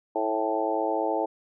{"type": "harmonic tone with a mistuned harmonic", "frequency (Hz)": 109.4, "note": "A2", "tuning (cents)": -9, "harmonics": [3, 4, 5, 6, 7, 8], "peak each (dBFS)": [-31, -31, -31, -31, -31, -31], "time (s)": [0.15, 1.26], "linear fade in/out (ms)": 10, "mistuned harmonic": 7, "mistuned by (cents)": 34, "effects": []}